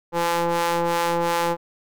sawtooth ring-modulated tone, 170.6 Hz, F3, 40 cents flat, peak -13 dBFS, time 0.12-1.57 s, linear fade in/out 50 ms, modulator 681 Hz, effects none

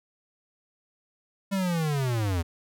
square linear sweep, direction down, 200 to 80.4 Hz, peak -25 dBFS, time 1.51-2.43 s, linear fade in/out 20 ms, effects none

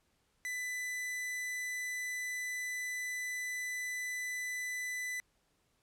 45% pulse tone, 1996 Hz, B6, 18 cents sharp, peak -36 dBFS, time 0.45-5.2 s, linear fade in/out 0 ms, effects pink hiss -75 dBFS RMS until 5.82 s + low-pass 12000 Hz 12 dB/octave

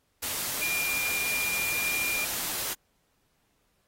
sine tone in noise, 2402 Hz, D7, 38 cents sharp, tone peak -28 dBFS, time 0.61-2.25 s, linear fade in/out 10 ms, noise white, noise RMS -32 dBFS, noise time 0.22-2.74 s, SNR +1 dB, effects pink hiss -72 dBFS RMS until 3.87 s + AAC 48 kbps

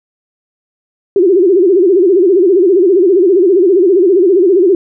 sine tone with vibrato, 370 Hz, F#4, in tune, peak -5 dBFS, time 1.16-4.75 s, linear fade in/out 2 ms, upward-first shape sine, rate 15 Hz, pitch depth 160 cents each way, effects none

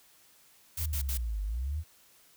sine linear two-way sweep, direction down then up, 82.41 to 48.39 to 82.41 Hz, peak -30 dBFS, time 0.77-1.84 s, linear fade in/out 50 ms, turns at 1.43 s
blue noise bursts, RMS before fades -36 dBFS, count 3, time 0.77-1.175 s, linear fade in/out 5 ms, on 89 ms, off 69 ms
effects white hiss -61 dBFS RMS until 2.36 s

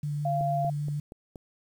sine tone with vibrato, 146.83 Hz, D3, in tune, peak -28 dBFS, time 0.03-1 s, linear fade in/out 5 ms, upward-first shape sine, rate 6.5 Hz, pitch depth 11 cents each way
sine tone, 690 Hz, F5, 21 cents flat, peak -26 dBFS, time 0.25-0.7 s, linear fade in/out 5 ms
click train, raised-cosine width 2 ms, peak -29 dBFS, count 5, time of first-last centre 0.41-1.358 s, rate 4.22 Hz
effects 9-bit

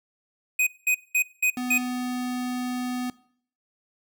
square tone bursts, 2500 Hz, D#7, 8 cents sharp, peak -20 dBFS, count 5, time 0.59-1.78 s, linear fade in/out 5 ms, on 78 ms, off 200 ms
square tone, 249.4 Hz, B3, 17 cents sharp, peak -28 dBFS, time 1.57-3.1 s, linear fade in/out 2 ms
effects noise-tail reverb RT60 0.6 s tail -21 dB re dry

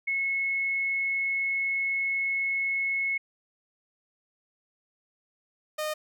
sine / sawtooth tone pair in turn, 2186 / 613.4 Hz, C#7 / D#5, -25 / -25 cents, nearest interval octave + minor seventh, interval 2200 cents, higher first, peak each -25 dBFS, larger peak neither, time 0.07-3.18 / 5.78-5.94 s, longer first, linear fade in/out 10 ms, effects none

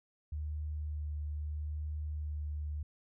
sine tone with vibrato, 75.3 Hz, D2, 44 cents sharp, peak -35 dBFS, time 0.32-2.83 s, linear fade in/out 5 ms, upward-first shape sine, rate 0.77 Hz, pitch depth 13 cents each way, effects none

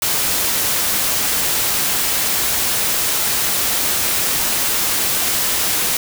white noise, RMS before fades -18 dBFS, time 0.02-5.97 s, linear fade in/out 2 ms, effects none

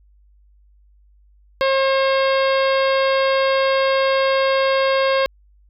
harmonic tone with a mistuned harmonic, 537 Hz, C5, 45 cents sharp, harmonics 1 / 2 / 3 / 4 / 5 / 6 / 7 / 8 / 9, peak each -16 / -22 / -26 / -28 / -30 / -32 / -33 / -34 / -35 dBFS, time 1.61-5.26 s, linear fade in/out 0 ms, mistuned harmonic 6, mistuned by +15 cents, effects added 50 Hz sine -50 dBFS peak until 5.69 s

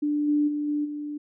sine tone with level steps, 295.2 Hz, D4, 9 cents sharp, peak -22 / -19 / -25 / -23 / -30 dBFS, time 0.02-1.18 s, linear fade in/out 10 ms, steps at 0.27 / 0.47 / 0.67 / 0.84 s, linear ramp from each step 20 ms, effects none

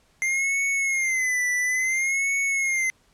square tone with vibrato, 2092 Hz, C7, 1 cent flat, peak -22 dBFS, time 0.22-2.9 s, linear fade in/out 0 ms, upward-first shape sine, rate 0.58 Hz, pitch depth 99 cents each way, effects pink hiss -62 dBFS RMS until 3.13 s + low-pass 10000 Hz 12 dB/octave

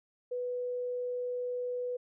sine tone, 493.9 Hz, B4, in tune, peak -32 dBFS, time 0.31-1.97 s, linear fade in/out 10 ms, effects none

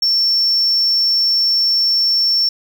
sine tone, 5430 Hz, F8, 50 cents flat, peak -10 dBFS, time 0.02-2.49 s, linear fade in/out 5 ms, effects tanh soft clip ceiling -10 dBFS + 7-bit

